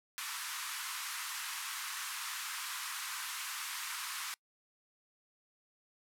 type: band-pass noise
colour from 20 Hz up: pink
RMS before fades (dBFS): -41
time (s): 0.18-4.34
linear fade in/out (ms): 0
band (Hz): 1000 to 14000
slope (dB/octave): 48
effects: noise-tail reverb RT60 0.1 s tail -26 dB re dry